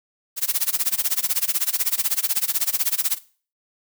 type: noise with tremolo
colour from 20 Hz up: blue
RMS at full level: -19 dBFS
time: 0.36-3.19 s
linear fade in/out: 50 ms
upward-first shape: sine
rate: 16 Hz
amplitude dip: 100%
effects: noise-tail reverb RT60 0.4 s tail -18 dB re dry